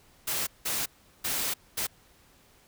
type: noise bursts at uneven times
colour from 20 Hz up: white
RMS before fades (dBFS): -30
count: 4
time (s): 0.27-0.47 / 0.65-0.86 / 1.24-1.54 / 1.77-1.87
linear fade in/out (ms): 10
effects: pink hiss -60 dBFS RMS until 2.67 s